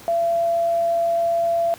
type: tone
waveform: sine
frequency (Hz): 677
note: E5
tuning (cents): +46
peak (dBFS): -17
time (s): 0.08-1.74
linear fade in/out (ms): 0
effects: pink hiss -43 dBFS RMS until 1.78 s + high-pass 80 Hz 12 dB/octave